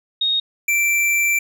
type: tone pair in turn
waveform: sine / square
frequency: 3729 / 2344 Hz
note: A#7 / D7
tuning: 0 / -4 cents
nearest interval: minor sixth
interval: 804 cents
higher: first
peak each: -16 dBFS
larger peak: neither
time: 0.21-0.4 / 0.68-1.39 s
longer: second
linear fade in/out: 5 ms
effects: none